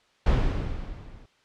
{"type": "noise with level ramp", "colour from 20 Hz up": "brown", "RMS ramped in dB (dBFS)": [-18, -48], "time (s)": [0.26, 1.26], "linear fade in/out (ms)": 5, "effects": ["white hiss -63 dBFS RMS until 1.44 s", "low-pass 4000 Hz 12 dB/octave"]}